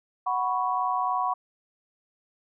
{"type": "chord", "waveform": "sine", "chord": "F# suspended fourth", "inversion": "none", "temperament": "just", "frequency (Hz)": [740, 986.7, 1110], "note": ["F#5", "B5", "C#6"], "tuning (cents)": [0, -2, 2], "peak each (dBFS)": -28, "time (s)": [0.26, 1.34], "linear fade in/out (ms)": 10, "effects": []}